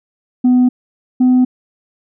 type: tone pair in turn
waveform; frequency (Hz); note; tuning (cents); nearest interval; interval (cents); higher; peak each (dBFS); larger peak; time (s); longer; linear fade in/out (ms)
sine; 250 / 252.9; B3 / B3; +21 / +41; unison; 20; second; -5; neither; 0.44-0.69 / 1.2-1.45; neither; 10
effects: tanh soft clip ceiling -6 dBFS